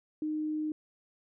sine tone, 307.3 Hz, D#4, 21 cents flat, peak -30 dBFS, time 0.22-0.72 s, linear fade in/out 2 ms, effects none

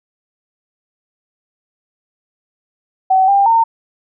sine tone with pitch steps, 758 / 796 / 912 Hz, F#5 / G5 / A#5, +42 / +26 / -38 cents, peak -8 dBFS, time 3.1-3.64 s, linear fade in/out 10 ms, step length 180 ms, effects none

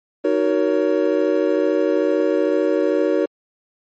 triangle chord, D# minor seventh, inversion none, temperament just, 311.1 / 373.4 / 466.7 / 560 Hz, D#4 / F#4 / A#4 / C#5, 0 / +16 / +2 / +18 cents, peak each -19 dBFS, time 0.24-3.26 s, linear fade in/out 10 ms, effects MP3 32 kbps

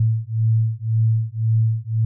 sine beating tone pair, 110.9 / 112.8 Hz, A2 / A2, +14 / +44 cents, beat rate 1.9 Hz, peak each -19 dBFS, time 0-2.05 s, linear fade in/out 5 ms, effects none

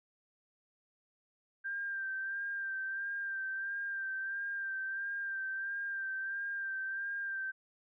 sine tone with vibrato, 1582 Hz, G6, 15 cents sharp, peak -35 dBFS, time 1.64-7.52 s, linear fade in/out 20 ms, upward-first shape sine, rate 1.5 Hz, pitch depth 30 cents each way, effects none

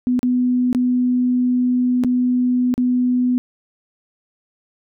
sine tone with dropouts, 249 Hz, B3, 14 cents sharp, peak -14 dBFS, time 0.07-3.38 s, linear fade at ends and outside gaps 0 ms, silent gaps 0.192-0.23 / 0.729-0.748 / 2.037-2.046 / 2.74-2.779 s, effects none

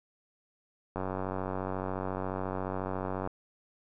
click train, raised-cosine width 1 ms, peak -20 dBFS, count 219, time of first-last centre 0.96-3.274 s, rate 94.2 Hz, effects none

